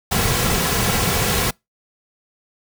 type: noise with comb filter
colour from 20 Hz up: pink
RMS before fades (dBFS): -19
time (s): 0.11-1.51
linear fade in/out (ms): 10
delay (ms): 3.3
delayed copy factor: -0.5
effects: noise-tail reverb RT60 0.2 s tail -26 dB re dry